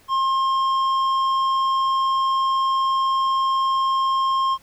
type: tone with tanh clipping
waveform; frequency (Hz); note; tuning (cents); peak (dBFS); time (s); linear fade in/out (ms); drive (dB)
triangle; 1066; C6; +32; -19; 0.08-4.58; 50; 12
effects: pink hiss -54 dBFS RMS until 4.62 s